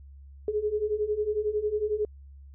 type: beating tone pair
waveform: sine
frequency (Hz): 415.3 / 426.3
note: G#4 / G#4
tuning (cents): 0 / +45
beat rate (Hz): 11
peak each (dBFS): -30 / -27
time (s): 0.48-2.05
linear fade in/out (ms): 2
effects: added 69 Hz sine -45 dBFS peak until 2.54 s